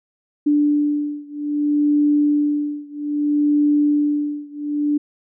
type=beating tone pair; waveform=sine; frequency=293.7 / 294.32 Hz; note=D4 / D4; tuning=0 / +4 cents; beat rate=0.62 Hz; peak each=-18 / -19 dBFS; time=0.46-4.98 s; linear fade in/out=10 ms; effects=none